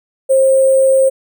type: tone with sample-and-hold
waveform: sine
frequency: 532 Hz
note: C5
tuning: 29 cents sharp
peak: -7 dBFS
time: 0.29-1.1 s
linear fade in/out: 20 ms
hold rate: 8820 Hz
effects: none